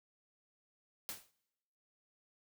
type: noise with exponential decay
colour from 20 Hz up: white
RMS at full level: -39 dBFS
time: 1.09-1.31 s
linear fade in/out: 0 ms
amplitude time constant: 46 ms
effects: noise-tail reverb RT60 1.0 s tail -25 dB re dry